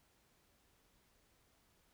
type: silence
effects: pink hiss -73 dBFS RMS until 1.93 s